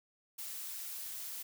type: noise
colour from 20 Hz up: blue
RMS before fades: -43 dBFS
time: 0.38-1.43 s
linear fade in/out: 10 ms
effects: none